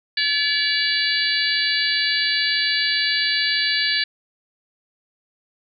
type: harmonic tone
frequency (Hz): 573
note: D5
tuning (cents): -43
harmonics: 3 / 4 / 5 / 6 / 7 / 8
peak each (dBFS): -23 / -27 / -28 / -28 / -24 / -24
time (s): 0.17-4.04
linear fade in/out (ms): 5
effects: none